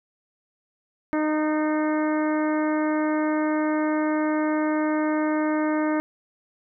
harmonic tone with a mistuned harmonic, 307.2 Hz, D#4, 22 cents flat, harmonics 1 / 2 / 3 / 4 / 5 / 6 / 7, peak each -22 / -28 / -32 / -34 / -36 / -38 / -39 dBFS, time 1.13-6 s, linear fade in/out 0 ms, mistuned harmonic 6, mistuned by -19 cents, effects none

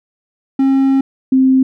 triangle / sine tone pair in turn, 269.4 / 262.3 Hz, C#4 / C4, -49 / +4 cents, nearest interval unison, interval 47 cents, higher first, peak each -7 dBFS, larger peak neither, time 0.59-1.01 / 1.32-1.63 s, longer first, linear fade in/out 5 ms, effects none

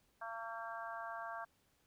harmonic tone, 227.6 Hz, A#3, 41 cents flat, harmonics 3 / 4 / 5 / 6 / 7, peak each -47 / -49 / -48 / -51 / -49 dBFS, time 0.21-1.45 s, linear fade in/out 10 ms, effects pink hiss -75 dBFS RMS until 1.86 s

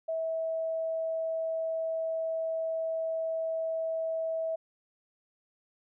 sine tone, 649 Hz, E5, 27 cents flat, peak -29 dBFS, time 0.08-4.56 s, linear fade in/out 10 ms, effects none

